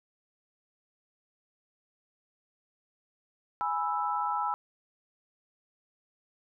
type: chord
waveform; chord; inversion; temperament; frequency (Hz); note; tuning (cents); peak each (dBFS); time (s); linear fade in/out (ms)
sine; E major; first; equal; 830.6 / 987.8 / 1318.5; G#5 / B5 / E6; 0 / 0 / 0; -32; 3.61-4.54; 0
effects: none